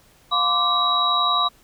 sine tone cluster, 708 / 1037 / 1168 / 3867 Hz, F5 / C6 / D6 / B7, +23 / -16 / -10 / -37 cents, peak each -27 / -26 / -20 / -21 dBFS, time 0.31-1.49 s, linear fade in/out 20 ms, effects pink hiss -55 dBFS RMS until 1.63 s

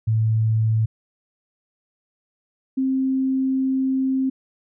sine tone pair in turn, 110.7 / 264.2 Hz, A2 / C4, +11 / +17 cents, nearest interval octave + minor third, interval 1506 cents, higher second, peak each -16 / -18 dBFS, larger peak first, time 0.07-0.86 / 2.77-4.3 s, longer second, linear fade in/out 10 ms, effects none

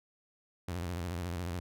sawtooth tone with vibrato, 87.31 Hz, F2, in tune, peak -31 dBFS, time 0.68-1.6 s, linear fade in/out 5 ms, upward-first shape square, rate 14 Hz, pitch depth 90 cents each way, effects none

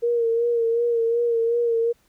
sine tone with vibrato, 466.2 Hz, A#4, in tune, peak -18 dBFS, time 0.02-1.93 s, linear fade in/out 20 ms, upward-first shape sine, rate 2.7 Hz, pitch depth 38 cents each way, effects pink hiss -63 dBFS RMS until 2.08 s

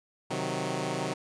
10% pulse chord, C diminished, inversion none, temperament equal, 130.81 / 155.56 / 185 Hz, C3 / Eb3 / Gb3, 0 / 0 / 0 cents, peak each -26 dBFS, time 0.3-1.14 s, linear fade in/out 10 ms, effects resampled to 22050 Hz

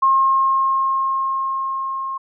sine tone with level ramp, 1072 Hz, C6, 42 cents sharp, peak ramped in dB -11 to -23 dBFS, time 0.02-2.18 s, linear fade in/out 10 ms, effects none

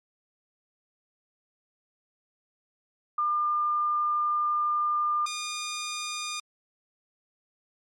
sine / 10% pulse tone pair in turn, 1202 / 1216.7 Hz, D6 / D#6, +40 / -39 cents, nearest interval unison, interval 21 cents, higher second, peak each -23 dBFS, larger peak neither, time 3.18-5.26 / 5.26-6.4 s, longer first, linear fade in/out 5 ms, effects low-pass 12000 Hz 12 dB/octave + MP3 64 kbps

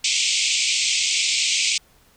pink band-pass noise, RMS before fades -21 dBFS, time 0.04-1.78 s, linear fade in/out 5 ms, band 2200 to 8200 Hz, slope 96 dB/octave, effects pink hiss -56 dBFS RMS until 2.16 s

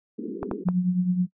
white band-pass noise, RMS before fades -33 dBFS, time 0.18-0.64 s, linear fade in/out 10 ms, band 190 to 440 Hz, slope 96 dB/octave
clicks, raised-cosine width 1 ms, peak -15 dBFS, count 3, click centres 0.43 / 0.513 / 0.687 s
sine tone with tremolo, 180.7 Hz, F#3, 41 cents flat, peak -17 dBFS, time 0.65-1.27 s, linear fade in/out 20 ms, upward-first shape triangle, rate 9.4 Hz, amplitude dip 65%
effects noise-tail reverb RT60 0.1 s tail -22 dB re dry

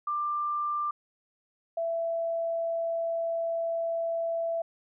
sine tone pair in turn, 1187 / 666.2 Hz, D6 / E5, +18 / +18 cents, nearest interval minor seventh, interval 1000 cents, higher first, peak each -27 dBFS, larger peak neither, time 0.07-0.91 / 1.77-4.62 s, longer second, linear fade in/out 5 ms, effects none

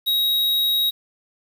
square tone, 3806 Hz, A#7, 35 cents sharp, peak -18 dBFS, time 0.06-0.91 s, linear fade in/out 20 ms, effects 8-bit

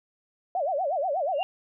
sine tone with vibrato, 651 Hz, E5, 22 cents flat, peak -24 dBFS, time 0.55-1.43 s, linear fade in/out 2 ms, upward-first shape sine, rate 8.3 Hz, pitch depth 290 cents each way
sine tone with exponential growth, 2794 Hz, F7, in tune, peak -29 dBFS, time 1.32-1.43 s, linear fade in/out 0 ms, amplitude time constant 22 ms
effects none

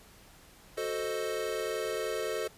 square chord, F# diminished seventh, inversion none, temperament equal, 370 / 440 / 523.3 / 622.3 Hz, F#4 / A4 / C5 / Eb5, 0 / 0 / 0 / 0 cents, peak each -40 / -35 / -39 / -39 dBFS, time 0.77-2.48 s, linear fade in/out 10 ms, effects pink hiss -56 dBFS RMS until 2.57 s + resampled to 32000 Hz

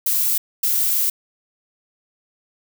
violet noise bursts at uneven times, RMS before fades -19 dBFS, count 2, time 0.06-0.38 / 0.63-1.1 s, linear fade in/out 5 ms, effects none

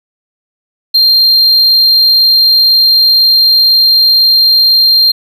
triangle tone, 4186 Hz, C8, in tune, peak -3 dBFS, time 0.94-5.12 s, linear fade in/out 10 ms, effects none

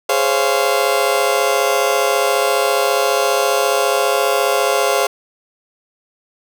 30% pulse chord, Db major seventh, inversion second, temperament just, 415.8 / 519.7 / 554.4 / 693 Hz, Ab4 / C5 / Db5 / F5, +2 / -12 / 0 / -14 cents, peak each -17 dBFS, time 0.09-5.07 s, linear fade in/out 5 ms, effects none

